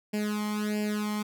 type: tone with flanger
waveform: sawtooth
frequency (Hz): 210.3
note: G#3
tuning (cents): +22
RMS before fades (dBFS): -30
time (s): 0.13-1.23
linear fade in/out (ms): 10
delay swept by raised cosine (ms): 0.4 to 0.95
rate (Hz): 1.5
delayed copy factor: +1
effects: none

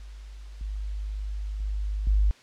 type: tone with level steps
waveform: sine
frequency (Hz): 51.1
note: G#1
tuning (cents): -27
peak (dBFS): -39 / -29 / -26 / -18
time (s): 0-2.31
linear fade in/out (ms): 0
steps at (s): 0.61 / 1.6 / 2.07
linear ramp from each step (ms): 2
effects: white hiss -54 dBFS RMS until 2.42 s + low-pass 5000 Hz 12 dB/octave

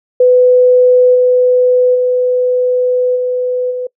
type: tone with level steps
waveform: sine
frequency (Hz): 500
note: B4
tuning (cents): +21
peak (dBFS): -4 / -6 / -9 / -12 / -16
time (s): 0.2-3.87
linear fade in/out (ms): 5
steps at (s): 1.14 / 1.94 / 3.15 / 3.7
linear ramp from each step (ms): 20
effects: noise-tail reverb RT60 0.1 s tail -24 dB re dry

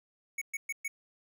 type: tone bursts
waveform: square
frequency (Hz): 2224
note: C#7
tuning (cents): +5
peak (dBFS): -33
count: 4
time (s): 0.38-0.88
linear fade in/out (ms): 5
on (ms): 35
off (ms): 120
effects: none

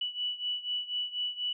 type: beating tone pair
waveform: sine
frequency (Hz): 2955 / 2959.1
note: F#7 / F#7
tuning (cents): -3 / -1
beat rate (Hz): 4.1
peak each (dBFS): -33 / -36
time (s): 0.01-1.53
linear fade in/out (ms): 5
effects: none

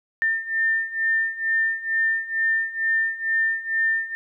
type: beating tone pair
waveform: sine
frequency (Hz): 1800 / 1802.2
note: A6 / A6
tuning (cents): +39 / +41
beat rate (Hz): 2.2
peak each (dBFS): -25 / -22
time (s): 0.22-4.15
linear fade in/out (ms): 0
effects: none

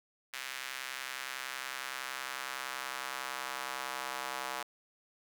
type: tone with high-pass filter sweep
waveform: square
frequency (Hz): 65.41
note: C2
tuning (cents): 0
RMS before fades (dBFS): -40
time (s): 0.33-4.63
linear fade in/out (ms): 5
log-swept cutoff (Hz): 1900 to 910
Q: 1.3
effects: none

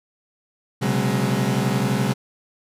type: tone cluster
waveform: 35% pulse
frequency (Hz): 125.5 / 137.1 / 188.6 / 209.5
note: B2 / C#3 / F#3 / G#3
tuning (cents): +28 / -19 / +33 / +15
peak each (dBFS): -23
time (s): 0.81-2.14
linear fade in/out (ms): 20
effects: resampled to 32000 Hz

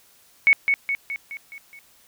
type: tone with echo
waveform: sine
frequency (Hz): 2217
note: C#7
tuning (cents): 0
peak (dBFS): -11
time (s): 0.47-0.53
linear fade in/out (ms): 0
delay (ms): 210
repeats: 6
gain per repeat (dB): -5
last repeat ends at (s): 1.79
effects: white hiss -56 dBFS RMS until 2.07 s

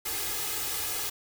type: noise with comb filter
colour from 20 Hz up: white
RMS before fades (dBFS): -32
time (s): 0.05-1.1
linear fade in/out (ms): 10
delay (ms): 2.4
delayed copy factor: +0.9
effects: none

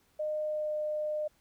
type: tone with pitch glide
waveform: sine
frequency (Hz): 611 to 606.8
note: D#5 to D#5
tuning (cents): -32 to -44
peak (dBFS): -30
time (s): 0.19-1.28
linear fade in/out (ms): 10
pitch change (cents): -12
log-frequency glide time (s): 0.45-0.75
effects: pink hiss -69 dBFS RMS until 1.4 s

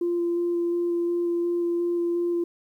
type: tone with vibrato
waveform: sine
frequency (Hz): 345.3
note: F4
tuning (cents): -20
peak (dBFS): -21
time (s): 0.01-2.44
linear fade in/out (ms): 5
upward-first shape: square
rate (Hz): 2.8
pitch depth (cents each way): 8
effects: tanh soft clip ceiling -18 dBFS + 10-bit

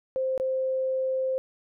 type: tone with dropouts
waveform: sine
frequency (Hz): 523.3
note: C5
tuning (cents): 0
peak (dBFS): -24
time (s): 0.16-1.38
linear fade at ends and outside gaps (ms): 0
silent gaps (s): 0.378-0.399
effects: none

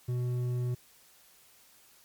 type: tone with hard clipping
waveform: sine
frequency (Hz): 123.47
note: B2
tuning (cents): 0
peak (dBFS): -30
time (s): 0.08-0.75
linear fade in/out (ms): 10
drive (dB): 6
effects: white hiss -60 dBFS RMS until 2.04 s + MP3 96 kbps

